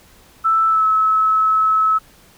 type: tone with pitch glide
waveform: sine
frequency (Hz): 1321 to 1295.3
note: E6 to E6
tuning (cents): +3 to -31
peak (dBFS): -12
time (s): 0.44-1.99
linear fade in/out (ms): 20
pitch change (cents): -34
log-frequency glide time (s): 0.68-0.85
effects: pink hiss -49 dBFS RMS until 2.37 s